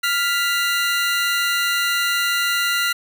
25% pulse tone pair together, 1396.9 / 1975.5 Hz, F6 / B6, 0 / 0 cents, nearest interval tritone, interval 600 cents, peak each -16 / -19 dBFS, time 0.03-2.93 s, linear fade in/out 10 ms, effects none

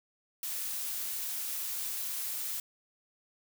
blue noise, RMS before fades -36 dBFS, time 0.43-2.6 s, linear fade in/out 2 ms, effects none

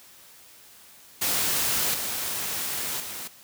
white noise with level steps, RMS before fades -25 / -30 / -36 dBFS, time 1.21-3.28 s, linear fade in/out 10 ms, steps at 1.94 / 3 s, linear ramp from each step 2 ms, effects white hiss -51 dBFS RMS until 3.43 s + high-pass 60 Hz 12 dB/octave

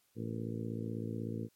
harmonic tone with a mistuned harmonic, 56.2 Hz, A1, 37 cents sharp, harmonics 2 / 3 / 4 / 5 / 6 / 7 / 8 / 9, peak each -40 / -45 / -41 / -45 / -46 / -50 / -48 / -51 dBFS, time 0.15-1.49 s, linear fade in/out 50 ms, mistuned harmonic 9, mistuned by -65 cents, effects white hiss -73 dBFS RMS until 1.55 s + MP3 64 kbps

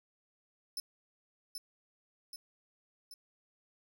sawtooth tone with echo, 5274 Hz, E8, in tune, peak -33 dBFS, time 0.77-0.8 s, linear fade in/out 2 ms, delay 780 ms, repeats 3, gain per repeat -4 dB, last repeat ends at 3.14 s, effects none

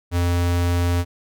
square tone, 87.31 Hz, F2, in tune, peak -18 dBFS, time 0.11-1.05 s, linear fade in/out 50 ms, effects none

